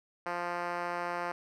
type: tone with band-pass filter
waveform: 5% pulse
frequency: 174.61 Hz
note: F3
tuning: in tune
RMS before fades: -35 dBFS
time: 0.26-1.32 s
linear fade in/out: 5 ms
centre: 780 Hz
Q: 0.77
effects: none